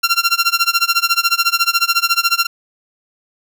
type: tone with tremolo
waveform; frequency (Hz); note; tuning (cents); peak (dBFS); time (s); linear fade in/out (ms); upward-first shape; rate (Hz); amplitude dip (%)
15% pulse; 1374; F6; -29; -3; 0.03-2.47; 10; sine; 14; 95
effects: none